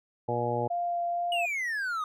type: harmonic tone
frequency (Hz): 119.9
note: A#2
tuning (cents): +49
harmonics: 1 / 2 / 3 / 4 / 5 / 6 / 7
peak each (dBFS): -34 / -38 / -36 / -32 / -34 / -37 / -32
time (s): 0.28-0.68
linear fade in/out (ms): 10
type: tone with vibrato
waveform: sine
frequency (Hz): 695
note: F5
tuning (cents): -9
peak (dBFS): -27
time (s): 0.7-1.46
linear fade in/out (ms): 10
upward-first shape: sine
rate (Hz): 2.2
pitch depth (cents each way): 8
type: exponential sweep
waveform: triangle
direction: down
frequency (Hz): 2927 to 1216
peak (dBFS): -27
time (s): 1.32-2.04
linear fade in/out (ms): 2
effects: none